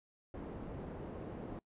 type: low-pass noise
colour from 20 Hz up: white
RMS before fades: -45 dBFS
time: 0.34-1.59 s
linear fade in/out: 2 ms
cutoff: 420 Hz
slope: 12 dB/octave
effects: noise-tail reverb RT60 0.1 s tail -24 dB re dry + resampled to 8000 Hz